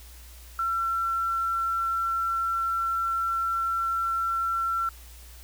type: tone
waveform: sine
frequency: 1352 Hz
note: E6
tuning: 43 cents sharp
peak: -24 dBFS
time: 0.59-4.89 s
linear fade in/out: 2 ms
effects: added 60 Hz sine -45 dBFS peak until 5.43 s + white hiss -51 dBFS RMS until 5.43 s